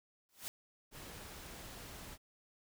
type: noise with exponential growth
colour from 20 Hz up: white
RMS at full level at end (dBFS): -40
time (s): 0.29-0.48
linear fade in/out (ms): 0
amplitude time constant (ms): 40
type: noise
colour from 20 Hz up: pink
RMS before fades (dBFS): -50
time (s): 0.91-2.18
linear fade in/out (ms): 50
effects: none